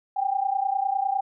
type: tone pair together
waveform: sine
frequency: 771 / 800.9 Hz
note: G5 / G5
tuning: -29 / +37 cents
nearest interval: minor second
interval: 66 cents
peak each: -25 dBFS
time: 0.16-1.21 s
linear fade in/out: 10 ms
effects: none